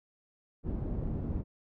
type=low-pass noise; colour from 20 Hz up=pink; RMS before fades=-34 dBFS; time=0.63-1.44 s; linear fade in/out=50 ms; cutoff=320 Hz; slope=12 dB/octave; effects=none